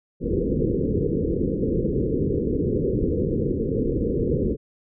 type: low-pass noise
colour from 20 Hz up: white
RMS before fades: -23 dBFS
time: 0.2-4.57 s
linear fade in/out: 50 ms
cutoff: 500 Hz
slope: 96 dB/octave
effects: none